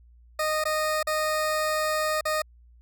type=tone with dropouts; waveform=20% pulse; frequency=618 Hz; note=D#5; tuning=12 cents flat; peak=-19 dBFS; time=0.39-2.42 s; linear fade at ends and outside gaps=5 ms; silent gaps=0.64-0.653 / 1.029-1.07 / 2.21-2.253 s; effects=added 59 Hz sine -51 dBFS peak until 2.81 s